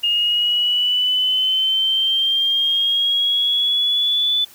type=linear sweep; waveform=sine; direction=up; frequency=2840 to 3491 Hz; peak=-15 dBFS; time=0.03-4.45 s; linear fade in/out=10 ms; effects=white hiss -46 dBFS RMS until 4.54 s